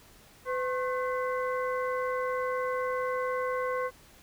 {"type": "harmonic tone with a mistuned harmonic", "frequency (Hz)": 506, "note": "B4", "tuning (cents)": 42, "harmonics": [1, 2, 3, 4], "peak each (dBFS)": [-30, -33, -39, -41], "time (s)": [0.45, 3.91], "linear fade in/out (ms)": 50, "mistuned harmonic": 2, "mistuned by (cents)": 110, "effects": ["pink hiss -56 dBFS RMS until 4.22 s"]}